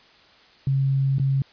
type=tone with dropouts; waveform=sine; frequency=135.9 Hz; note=C#3; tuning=34 cents flat; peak=-18 dBFS; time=0.67-1.42 s; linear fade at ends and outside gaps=2 ms; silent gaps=1.184-1.197 s; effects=white hiss -53 dBFS RMS until 1.52 s + resampled to 11025 Hz